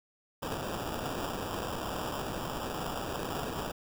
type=noise with sample-and-hold; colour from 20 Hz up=white; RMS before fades=-36 dBFS; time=0.42-3.72 s; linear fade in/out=10 ms; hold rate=2100 Hz; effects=none